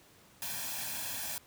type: noise with comb filter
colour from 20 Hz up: white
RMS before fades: -38 dBFS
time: 0.42-1.38 s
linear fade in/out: 0 ms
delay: 1.2 ms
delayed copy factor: +0.7
effects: pink hiss -60 dBFS RMS until 1.46 s + high-pass 80 Hz 12 dB/octave